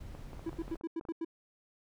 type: noise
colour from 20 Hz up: brown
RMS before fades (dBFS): -46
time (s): 0-0.77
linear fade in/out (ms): 10
type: clicks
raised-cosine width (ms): 1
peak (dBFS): -34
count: 11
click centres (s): 0.15 / 0.332 / 0.394 / 0.493 / 0.53 / 0.68 / 0.756 / 0.811 / 1.011 / 1.052 / 1.087
type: tone bursts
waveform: triangle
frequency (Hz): 329.6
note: E4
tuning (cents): 0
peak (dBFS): -31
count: 7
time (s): 0.46-1.248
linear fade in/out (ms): 5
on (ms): 38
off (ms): 87
effects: none